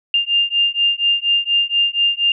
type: beating tone pair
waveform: sine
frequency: 2800 / 2804.2 Hz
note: F7 / F7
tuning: +4 / +6 cents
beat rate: 4.2 Hz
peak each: -17 dBFS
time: 0.14-2.32 s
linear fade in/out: 2 ms
effects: none